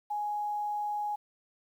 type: tone with quantisation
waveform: sine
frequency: 833 Hz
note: G#5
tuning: 5 cents sharp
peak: -30 dBFS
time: 0.1-1.16 s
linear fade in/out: 10 ms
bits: 10
effects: none